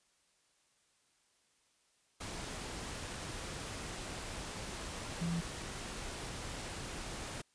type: tone in noise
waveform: sine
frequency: 169.1 Hz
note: E3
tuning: 44 cents sharp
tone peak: -33 dBFS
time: 5.21-5.41 s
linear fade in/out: 10 ms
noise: pink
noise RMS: -43 dBFS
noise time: 2.2-7.42 s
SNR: +7 dB
effects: white hiss -73 dBFS RMS until 7.54 s + resampled to 22050 Hz